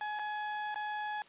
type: tone with dropouts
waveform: 30% pulse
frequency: 843 Hz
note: G#5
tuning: 26 cents sharp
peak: -32 dBFS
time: 0.01-1.22 s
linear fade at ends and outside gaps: 1 ms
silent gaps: 0.19-0.194 / 0.744-0.758 s
effects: white hiss -58 dBFS RMS until 1.28 s + resampled to 8000 Hz